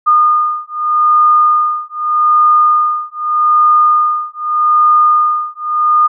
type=beating tone pair; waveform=sine; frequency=1220 / 1220.82 Hz; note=D#6 / D#6; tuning=-34 / -33 cents; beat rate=0.82 Hz; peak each=-11 dBFS; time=0.06-6.08 s; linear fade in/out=20 ms; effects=none